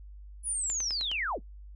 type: linear sweep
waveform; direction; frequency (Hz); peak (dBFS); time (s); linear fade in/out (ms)
sine; down; 10100 to 103.83; -29; 0.43-1.4; 50
type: click train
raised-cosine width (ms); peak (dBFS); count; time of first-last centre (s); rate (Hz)
0.2; -23; 5; 0.7-1.115; 9.63
effects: noise-tail reverb RT60 0.1 s tail -18 dB re dry + added 50 Hz sine -44 dBFS peak until 1.75 s